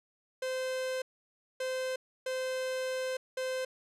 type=tone bursts at uneven times; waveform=45% pulse; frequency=517 Hz; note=C5; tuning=21 cents flat; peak=-32 dBFS; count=4; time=0.42-1.02 / 1.6-1.96 / 2.26-3.17 / 3.37-3.65 s; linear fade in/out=5 ms; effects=low-pass 10000 Hz 12 dB/octave